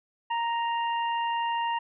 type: harmonic tone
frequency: 932.3 Hz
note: A#5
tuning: in tune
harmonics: 1 / 2 / 3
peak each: -26 / -37 / -37 dBFS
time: 0.3-1.79 s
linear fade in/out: 10 ms
effects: none